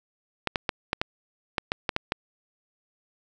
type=clicks; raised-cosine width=0.3 ms; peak=-8 dBFS; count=10; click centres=0.473 / 0.558 / 0.692 / 0.931 / 1.015 / 1.582 / 1.719 / 1.892 / 1.964 / 2.121 s; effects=none